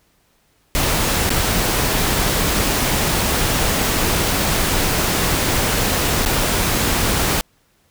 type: noise with dropouts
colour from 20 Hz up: pink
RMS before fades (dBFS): -18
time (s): 0.75-7.41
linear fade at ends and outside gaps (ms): 0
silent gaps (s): 1.294-1.304 / 6.251-6.26
effects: pink hiss -60 dBFS RMS until 7.9 s